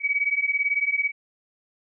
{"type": "beating tone pair", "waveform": "sine", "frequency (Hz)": [2259, 2277], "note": ["C#7", "C#7"], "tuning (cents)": [32, 46], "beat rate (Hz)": 18, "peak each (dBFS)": -24, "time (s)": [0, 1.12], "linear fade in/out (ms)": 50, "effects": []}